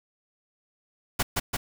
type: noise with echo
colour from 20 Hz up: pink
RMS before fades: -24 dBFS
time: 1.19-1.23 s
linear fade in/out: 10 ms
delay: 170 ms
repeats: 2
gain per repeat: -2 dB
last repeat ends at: 1.57 s
effects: none